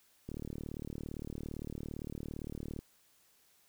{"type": "click train", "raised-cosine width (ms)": 3, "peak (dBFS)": -28, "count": 95, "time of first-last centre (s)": [0.29, 2.79], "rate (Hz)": 37.6, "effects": ["white hiss -68 dBFS RMS until 3.68 s"]}